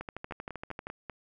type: two click trains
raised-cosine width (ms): 0.5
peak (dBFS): -23 / -24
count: 12 / 5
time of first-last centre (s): 0.01-0.869 / 0.31-1.097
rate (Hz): 12.8 / 5.08
effects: none